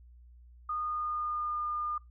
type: tone with pitch glide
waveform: sine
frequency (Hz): 1227 to 1210.8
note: D#6 to D#6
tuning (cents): -25 to -48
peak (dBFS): -31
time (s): 0.69-1.98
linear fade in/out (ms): 5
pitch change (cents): -23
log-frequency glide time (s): 0.8-1.62
effects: noise-tail reverb RT60 0.2 s tail -22 dB re dry + added 60 Hz sine -52 dBFS peak until 2.1 s